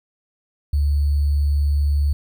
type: tone with sample-and-hold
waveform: sine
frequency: 72.3 Hz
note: D2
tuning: 27 cents flat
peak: -15 dBFS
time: 0.73-2.13 s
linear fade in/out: 5 ms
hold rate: 4410 Hz
effects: none